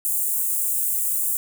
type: high-pass noise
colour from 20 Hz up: white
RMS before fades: -23 dBFS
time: 0.05-1.37 s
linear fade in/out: 0 ms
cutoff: 7600 Hz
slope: 48 dB/octave
effects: none